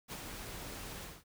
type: noise with ADSR envelope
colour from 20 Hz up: pink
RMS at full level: -41 dBFS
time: 0.08-1.24 s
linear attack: 45 ms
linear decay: 27 ms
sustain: -4 dB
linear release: 220 ms
effects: none